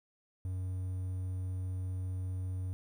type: tone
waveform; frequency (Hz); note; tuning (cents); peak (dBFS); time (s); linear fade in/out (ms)
triangle; 92.5; F#2; 0; -32; 0.45-2.73; 0
effects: 11-bit